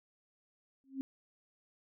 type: tone with exponential growth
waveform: sine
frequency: 268.6 Hz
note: C4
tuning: 46 cents sharp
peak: -31 dBFS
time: 0.84-1.01 s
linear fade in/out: 0 ms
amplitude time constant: 36 ms
effects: none